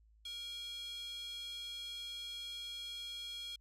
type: tone with high-pass filter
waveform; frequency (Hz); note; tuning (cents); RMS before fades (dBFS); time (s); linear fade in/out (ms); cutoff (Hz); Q
square; 471; A#4; +18; -45; 0.25-3.56; 5; 3400; 7.1
effects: added 54 Hz sine -63 dBFS peak until 3.6 s + resampled to 32000 Hz